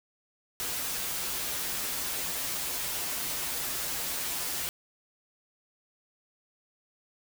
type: noise with comb filter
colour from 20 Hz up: white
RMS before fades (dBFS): -33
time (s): 0.6-4.69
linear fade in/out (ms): 0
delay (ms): 9.4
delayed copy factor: -0.75
effects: none